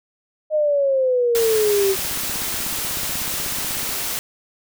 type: exponential sweep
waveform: sine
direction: down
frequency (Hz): 622.3 to 380.9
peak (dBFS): -15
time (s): 0.5-1.96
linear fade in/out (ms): 50
type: noise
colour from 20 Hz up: white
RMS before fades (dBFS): -25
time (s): 1.35-4.19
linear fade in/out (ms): 0
type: click train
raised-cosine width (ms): 3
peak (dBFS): -23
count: 32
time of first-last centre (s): 1.99-3.892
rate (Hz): 16.3
effects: none